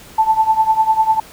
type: tone with tremolo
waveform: sine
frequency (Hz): 880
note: A5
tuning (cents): 0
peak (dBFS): -7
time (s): 0.18-1.2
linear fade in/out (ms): 5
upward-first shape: triangle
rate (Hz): 10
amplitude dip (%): 90
effects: pink hiss -40 dBFS RMS until 1.32 s